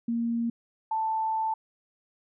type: tone pair in turn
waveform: sine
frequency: 233 / 883 Hz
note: A#3 / A5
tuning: -1 / +6 cents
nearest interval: octave + major seventh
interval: 2307 cents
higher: second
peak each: -25 dBFS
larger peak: neither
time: 0.08-0.5 / 0.91-1.54 s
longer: second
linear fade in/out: 5 ms
effects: none